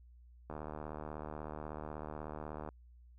click train, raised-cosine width 1 ms, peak -29 dBFS, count 168, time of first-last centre 0.5-2.689 s, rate 76.3 Hz, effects added 60 Hz sine -56 dBFS peak until 3.18 s

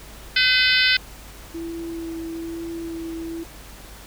harmonic tone, 508 Hz, B4, 49 cents sharp, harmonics 3 / 4 / 5 / 6 / 7 / 8 / 9 / 10, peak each -21 / -22 / -23 / -24 / -24 / -25 / -26 / -26 dBFS, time 0.36-0.97 s, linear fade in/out 5 ms
sine tone with vibrato, 331.4 Hz, E4, 9 cents sharp, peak -28 dBFS, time 1.54-3.44 s, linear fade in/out 10 ms, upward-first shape sine, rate 1.1 Hz, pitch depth 13 cents each way
effects added 50 Hz sine -43 dBFS peak until 4.06 s + pink hiss -43 dBFS RMS until 4.06 s

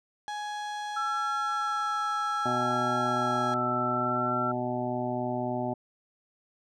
35% pulse tone with pitch glide, 835 to 827.3 Hz, G#5 to G#5, +9 to -7 cents, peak -31 dBFS, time 0.28-3.54 s, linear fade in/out 0 ms, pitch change -16 cents, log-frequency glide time 1.56-2.72 s
sine tone with vibrato, 1338 Hz, E6, 25 cents sharp, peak -28 dBFS, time 0.96-4.52 s, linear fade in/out 10 ms, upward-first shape sine, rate 0.65 Hz, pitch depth 15 cents each way
harmonic tone, 123.47 Hz, B2, in tune, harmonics 1 / 2 / 3 / 5 / 6 / 7, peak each -37 / -33 / -36 / -34 / -36 / -37 dBFS, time 2.45-5.74 s, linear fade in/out 10 ms
effects low-pass 6000 Hz 12 dB/octave

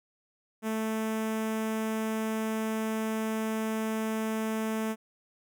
sawtooth tone with notch filter, 220 Hz, A3, in tune, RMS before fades -31 dBFS, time 0.62-4.96 s, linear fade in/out 50 ms, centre 4300 Hz, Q 1.3, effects none

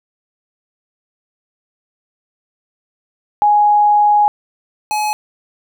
sine / square tone pair in turn, 832 / 847 Hz, G#5 / G#5, +3 / +34 cents, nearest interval unison, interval 31 cents, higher second, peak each -8 / -16 dBFS, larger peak first, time 3.42-4.28 / 4.91-5.13 s, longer first, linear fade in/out 0 ms, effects none

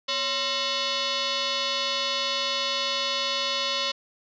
sine tone with frequency modulation, 247 Hz, B3, in tune, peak -24 dBFS, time 0.08-3.92 s, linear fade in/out 10 ms, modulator 804 Hz, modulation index 5.7, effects none

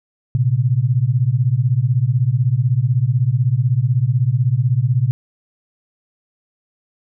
sine beating tone pair, 116.54 / 132.54 Hz, A#2 / C3, 0 / +23 cents, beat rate 16 Hz, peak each -16 / -16 dBFS, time 0.35-5.11 s, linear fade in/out 0 ms, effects none

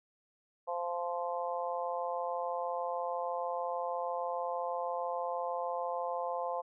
harmonic tone, 173.7 Hz, F3, 9 cents flat, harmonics 3 / 4 / 5 / 6, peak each -37 / -38 / -39 / -40 dBFS, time 0.67-6.62 s, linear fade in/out 20 ms, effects none

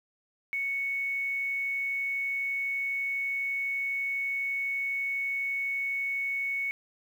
sine tone, 2217 Hz, C#7, in tune, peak -28 dBFS, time 0.53-6.71 s, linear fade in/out 0 ms, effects 9-bit

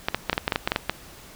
clicks, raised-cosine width 0.3 ms, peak -5 dBFS, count 12, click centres 0.085 / 0.146 / 0.297 / 0.33 / 0.379 / 0.479 / 0.522 / 0.559 / 0.675 / 0.719 / 0.761 / 0.896 s, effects pink hiss -46 dBFS RMS until 1.35 s

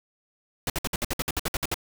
pink noise bursts, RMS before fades -27 dBFS, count 13, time 0.67-1.743 s, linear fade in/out 2 ms, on 29 ms, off 58 ms, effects none

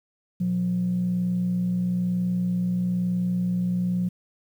sine tone pair together, 118.62 / 179.7 Hz, A#2 / F3, +31 / +50 cents, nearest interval perfect fifth, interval 719 cents, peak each -32 / -21 dBFS, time 0.4-4.09 s, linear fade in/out 10 ms, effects tanh soft clip ceiling -17 dBFS + 9-bit

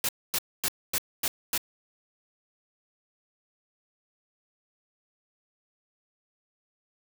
white noise bursts, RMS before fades -27 dBFS, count 6, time 0.04-1.578 s, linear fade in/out 2 ms, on 48 ms, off 250 ms, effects none

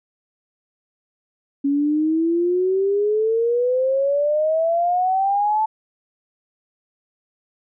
sine exponential sweep, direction up, 277.2 to 880 Hz, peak -16 dBFS, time 1.64-5.66 s, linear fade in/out 10 ms, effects none

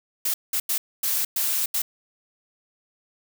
blue noise bursts at uneven times, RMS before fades -24 dBFS, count 6, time 0.25-0.34 / 0.53-0.6 / 0.69-0.78 / 1.03-1.25 / 1.36-1.66 / 1.74-1.82 s, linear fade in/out 5 ms, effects none

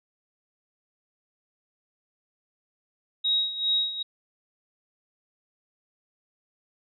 sine tone with tremolo, 3796 Hz, A#7, 31 cents sharp, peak -20 dBFS, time 3.24-4.03 s, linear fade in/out 10 ms, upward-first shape sine, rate 2.5 Hz, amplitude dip 75%, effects none

